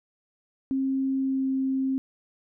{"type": "tone with pitch glide", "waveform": "sine", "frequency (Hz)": [267.5, 265.7], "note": ["C4", "C4"], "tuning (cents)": [38, 27], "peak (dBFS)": -23, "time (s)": [0.71, 1.98], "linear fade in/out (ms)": 0, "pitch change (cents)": -11, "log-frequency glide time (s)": [1.17, 1.49], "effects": []}